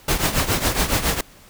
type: noise with tremolo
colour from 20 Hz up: pink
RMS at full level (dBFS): -17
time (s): 0.08-1.21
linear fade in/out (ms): 5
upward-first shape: triangle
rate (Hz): 7.2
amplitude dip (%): 80
effects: pink hiss -48 dBFS RMS until 1.49 s